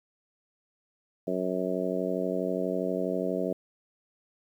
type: harmonic tone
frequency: 92.3 Hz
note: F#2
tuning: 4 cents flat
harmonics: 2 / 3 / 4 / 5 / 6 / 7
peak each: -34 / -34 / -34 / -34 / -34 / -34 dBFS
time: 1.27-3.53 s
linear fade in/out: 5 ms
effects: 10-bit